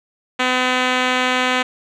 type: tone with low-pass filter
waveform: 5% pulse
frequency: 253.5 Hz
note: B3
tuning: 45 cents sharp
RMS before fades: -18 dBFS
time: 0.39-1.63 s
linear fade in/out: 10 ms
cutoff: 4400 Hz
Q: 0.91
effects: none